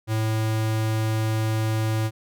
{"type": "tone", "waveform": "square", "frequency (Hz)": 110, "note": "A2", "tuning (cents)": 0, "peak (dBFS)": -22, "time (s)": [0.07, 2.11], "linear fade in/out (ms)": 50, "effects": []}